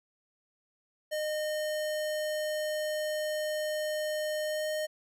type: tone with pitch glide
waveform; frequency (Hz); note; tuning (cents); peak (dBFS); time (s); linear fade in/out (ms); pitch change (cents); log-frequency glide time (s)
square; 612 to 615.9; D#5 to D#5; -29 to -18; -31; 1.11-4.87; 20; +11; 4.43-4.68
effects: none